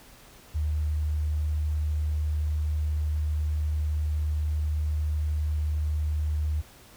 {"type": "tone", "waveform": "sine", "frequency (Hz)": 76, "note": "D#2", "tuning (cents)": -40, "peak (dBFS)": -24, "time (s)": [0.54, 6.62], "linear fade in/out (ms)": 20, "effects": ["pink hiss -52 dBFS RMS until 6.96 s"]}